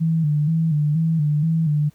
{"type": "tone with vibrato", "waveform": "sine", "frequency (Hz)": 155.56, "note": "D#3", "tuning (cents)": 0, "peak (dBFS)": -16, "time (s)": [0, 1.9], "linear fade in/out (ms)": 20, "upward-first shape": "square", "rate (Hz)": 2.1, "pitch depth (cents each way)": 76, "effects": ["pink hiss -59 dBFS RMS until 1.94 s"]}